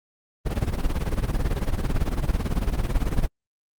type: noise with tremolo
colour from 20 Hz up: brown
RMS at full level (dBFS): -20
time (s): 0.45-3.28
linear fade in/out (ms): 20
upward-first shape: sine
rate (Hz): 18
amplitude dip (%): 80
effects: Opus 24 kbps